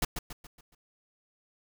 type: noise with echo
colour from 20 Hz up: pink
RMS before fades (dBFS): -27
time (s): 0.02-0.05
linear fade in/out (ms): 5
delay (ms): 140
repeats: 5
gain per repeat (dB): -7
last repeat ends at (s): 0.75
effects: none